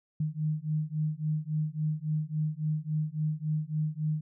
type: beating tone pair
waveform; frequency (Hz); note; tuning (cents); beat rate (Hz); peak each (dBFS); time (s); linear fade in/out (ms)
sine; 152.2 / 155.8; D#3 / D#3; -38 / +3; 3.6; -31; 0.2-4.21; 5
effects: none